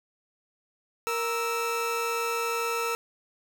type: tone pair together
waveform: 30% pulse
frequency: 466.2 / 1316.3 Hz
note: A#4 / E6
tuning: 0 / -3 cents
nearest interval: octave + tritone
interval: 1797 cents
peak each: -27 dBFS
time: 1.07-2.95 s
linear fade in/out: 0 ms
effects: none